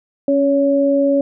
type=tone pair together; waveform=sine; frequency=277.2 / 561.3 Hz; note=C#4 / C#5; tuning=0 / +22 cents; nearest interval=octave; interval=1222 cents; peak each=-15 / -14 dBFS; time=0.28-1.21 s; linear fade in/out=2 ms; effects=none